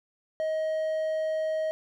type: tone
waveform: triangle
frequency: 630 Hz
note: D#5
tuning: 21 cents sharp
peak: -24 dBFS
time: 0.4-1.71 s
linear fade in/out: 0 ms
effects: none